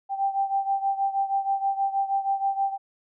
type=beating tone pair; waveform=sine; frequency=784 / 790.3 Hz; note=G5 / G5; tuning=0 / +14 cents; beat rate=6.3 Hz; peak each=-24 / -28 dBFS; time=0.09-2.78 s; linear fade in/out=50 ms; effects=none